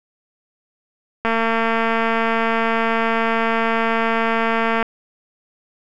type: click train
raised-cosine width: 0.5 ms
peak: -5 dBFS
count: 813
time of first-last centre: 1.25-4.827 s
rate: 227 Hz
effects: none